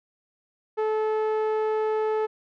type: tone with low-pass filter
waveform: sawtooth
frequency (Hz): 433.7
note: A4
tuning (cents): -25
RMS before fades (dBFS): -25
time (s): 0.77-2.27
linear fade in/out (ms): 20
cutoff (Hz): 1100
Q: 0.61
effects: none